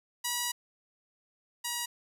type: tone pair in turn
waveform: 5% pulse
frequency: 968 / 958.5 Hz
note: B5 / A#5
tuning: -35 / +48 cents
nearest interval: unison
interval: 17 cents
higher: first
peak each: -18 / -20 dBFS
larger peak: first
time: 0.24-0.52 / 1.64-1.86 s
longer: first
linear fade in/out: 10 ms
effects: none

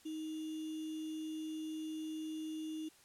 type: tone with sample-and-hold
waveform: sine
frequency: 313.4 Hz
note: D#4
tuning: 13 cents sharp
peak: -39 dBFS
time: 0.05-2.89 s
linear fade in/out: 10 ms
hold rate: 3150 Hz
effects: white hiss -64 dBFS RMS until 3.04 s + low-pass 11000 Hz 12 dB/octave

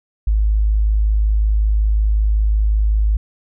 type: tone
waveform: sine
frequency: 52.7 Hz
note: G#1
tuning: 26 cents sharp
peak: -12 dBFS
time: 0.27-3.17 s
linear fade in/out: 5 ms
effects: none

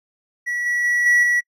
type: tone with level steps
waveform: triangle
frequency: 1938 Hz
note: B6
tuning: 33 cents flat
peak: -20 / -17 / -15 / -11 / -14 dBFS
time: 0.46-1.41 s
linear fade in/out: 20 ms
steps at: 0.66 / 0.84 / 1.06 / 1.23 s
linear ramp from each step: 2 ms
effects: noise-tail reverb RT60 0.1 s tail -25 dB re dry

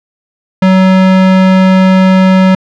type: tone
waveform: square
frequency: 187.9 Hz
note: F#3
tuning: 27 cents sharp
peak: -4 dBFS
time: 0.62-2.55 s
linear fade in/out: 5 ms
effects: low-pass 3000 Hz 12 dB/octave

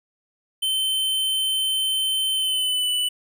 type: tone with pitch glide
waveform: square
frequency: 3083 to 2978 Hz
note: G7 to F#7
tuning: -29 to +11 cents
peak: -21 dBFS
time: 0.62-3.09 s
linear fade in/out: 10 ms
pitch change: -60 cents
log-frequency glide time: 2.33-2.9 s
effects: none

